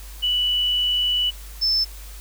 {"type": "tone pair in turn", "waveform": "sine", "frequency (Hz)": [2960, 5274], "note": ["F#7", "E8"], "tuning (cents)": [0, 0], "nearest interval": "minor seventh", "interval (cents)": 1000, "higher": "second", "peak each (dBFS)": [-18, -17], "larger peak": "second", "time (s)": [[0.22, 1.31], [1.61, 1.85]], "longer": "first", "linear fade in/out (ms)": 20, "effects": ["added 50 Hz sine -36 dBFS peak until 2.2 s", "white hiss -44 dBFS RMS until 2.2 s"]}